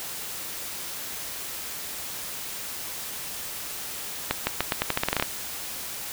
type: accelerating click train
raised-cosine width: 0.3 ms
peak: -6 dBFS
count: 13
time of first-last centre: 4.31-5.225 s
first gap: 160 ms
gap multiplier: 0.85
effects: white hiss -35 dBFS RMS until 6.12 s